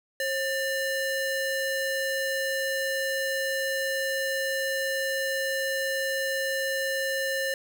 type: ring-modulated tone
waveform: 45% pulse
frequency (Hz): 1164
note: D6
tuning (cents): -16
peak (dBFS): -23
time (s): 0.2-7.54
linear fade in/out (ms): 2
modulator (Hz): 625
effects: none